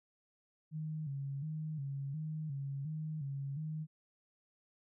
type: tone with vibrato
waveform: sine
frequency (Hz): 146.83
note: D3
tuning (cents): 0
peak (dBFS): -37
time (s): 0.71-3.87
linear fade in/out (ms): 50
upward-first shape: square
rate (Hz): 1.4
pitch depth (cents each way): 100
effects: none